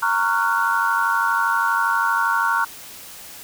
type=chord; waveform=sine; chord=Gb major seventh; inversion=first; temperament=just; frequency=925 / 1110 / 1387.5 / 1480 Hz; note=Bb5 / Db6 / F6 / Gb6; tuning=-14 / +2 / -12 / 0 cents; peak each=-22 / -23 / -22 / -23 dBFS; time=0.02-2.65 s; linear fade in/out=10 ms; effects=white hiss -39 dBFS RMS until 3.43 s